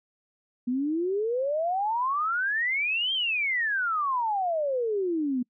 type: exponential two-way sweep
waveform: sine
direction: up then down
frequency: 240 to 3220 to 240 Hz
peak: -24 dBFS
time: 0.67-5.43 s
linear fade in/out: 10 ms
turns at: 3.13 s
effects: noise-tail reverb RT60 0.1 s tail -26 dB re dry